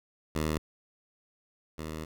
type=tone pair in turn; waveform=10% pulse; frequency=77.78 / 78.46 Hz; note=D#2 / D#2; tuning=0 / +15 cents; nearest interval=unison; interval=15 cents; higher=second; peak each=-20 / -28 dBFS; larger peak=first; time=0.35-0.58 / 1.78-2.05 s; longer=second; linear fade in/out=5 ms; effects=none